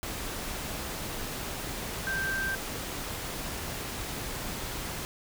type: tone in noise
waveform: sine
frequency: 1569 Hz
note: G6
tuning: 1 cent sharp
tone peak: -29 dBFS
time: 2.07-2.55 s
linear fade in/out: 0 ms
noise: pink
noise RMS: -36 dBFS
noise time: 0.03-5.05 s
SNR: +4 dB
effects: none